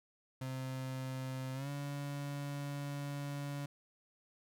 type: tone with pitch glide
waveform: 35% pulse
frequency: 130.81 to 142.65 Hz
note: C3 to C#3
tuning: 0 to +50 cents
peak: -37 dBFS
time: 0.41-3.66 s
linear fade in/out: 5 ms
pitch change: +150 cents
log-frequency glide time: 1.54-1.69 s
effects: none